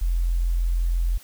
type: tone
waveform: sine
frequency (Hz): 43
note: F1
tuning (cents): -26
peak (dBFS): -19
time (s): 0.01-1.18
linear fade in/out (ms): 10
effects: white hiss -49 dBFS RMS until 1.23 s